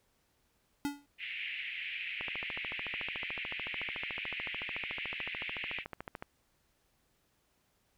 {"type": "tone with exponential decay", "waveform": "square", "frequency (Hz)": 285.7, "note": "D4", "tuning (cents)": -48, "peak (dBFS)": -29, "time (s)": [0.85, 1.06], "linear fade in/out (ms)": 0, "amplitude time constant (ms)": 45}
{"type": "band-pass noise", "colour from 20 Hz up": "white", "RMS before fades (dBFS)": -40, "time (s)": [1.18, 5.85], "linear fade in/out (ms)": 50, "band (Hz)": [2000, 2800], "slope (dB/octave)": 48}
{"type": "click train", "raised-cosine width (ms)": 0.5, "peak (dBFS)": -25, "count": 56, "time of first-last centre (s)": [2.21, 6.225], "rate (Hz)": 13.7}
{"effects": ["pink hiss -74 dBFS RMS until 7.97 s"]}